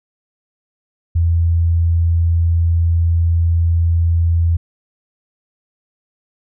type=tone; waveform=sine; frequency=84 Hz; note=E2; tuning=33 cents sharp; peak=-11 dBFS; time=1.15-4.57 s; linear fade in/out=10 ms; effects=none